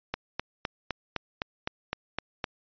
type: click train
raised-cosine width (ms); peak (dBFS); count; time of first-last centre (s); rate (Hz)
0.3; -13; 10; 0.14-2.442; 3.91
effects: resampled to 11025 Hz

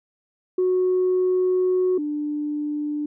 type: tone pair in turn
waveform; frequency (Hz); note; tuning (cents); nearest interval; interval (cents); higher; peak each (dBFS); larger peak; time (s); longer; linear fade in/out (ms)
sine; 367.6 / 296.6; F#4 / D4; -11 / +17; major third; 372; first; -16 / -23; first; 0.58-1.98 / 1.98-3.06; first; 5
effects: tanh soft clip ceiling -14 dBFS

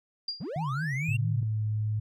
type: tone with exponential decay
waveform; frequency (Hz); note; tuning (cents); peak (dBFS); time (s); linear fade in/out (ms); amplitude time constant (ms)
sine; 4789; D8; +33; -27; 0.28-0.5; 5; 46
type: linear sweep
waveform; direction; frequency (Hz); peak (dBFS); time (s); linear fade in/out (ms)
triangle; up; 111.4 to 2794; -31; 0.4-1.17; 10
type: tone with vibrato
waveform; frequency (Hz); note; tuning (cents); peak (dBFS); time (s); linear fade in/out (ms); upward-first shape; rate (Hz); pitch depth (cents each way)
sine; 145.2; D3; -19; -29; 0.56-1.43; 2; triangle; 4.5; 220
type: tone with pitch glide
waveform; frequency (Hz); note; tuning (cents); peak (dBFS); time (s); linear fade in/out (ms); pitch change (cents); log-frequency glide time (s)
sine; 111 to 107.16; A2 to A2; +16 to -45; -26; 1.08-2; 10; -61; 1.31-1.63
effects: none

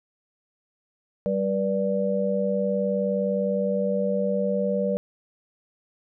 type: tone cluster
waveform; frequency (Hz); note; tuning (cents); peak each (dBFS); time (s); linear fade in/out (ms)
sine; 195 / 485.5 / 585; G3 / B4 / D5; -9 / -30 / -7; -26; 1.26-4.97; 0
effects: none

